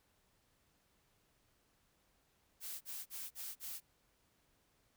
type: noise bursts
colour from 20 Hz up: blue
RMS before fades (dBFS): -45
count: 5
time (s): 2.6-3.806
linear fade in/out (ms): 50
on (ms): 210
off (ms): 39
effects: pink hiss -75 dBFS RMS until 4.96 s